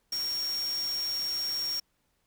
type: tone in noise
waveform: sine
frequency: 5550 Hz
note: F8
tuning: 12 cents flat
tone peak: -29 dBFS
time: 0.12-1.8 s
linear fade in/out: 5 ms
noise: white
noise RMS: -42 dBFS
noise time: 0.12-1.8 s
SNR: +10 dB
effects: pink hiss -74 dBFS RMS until 2.26 s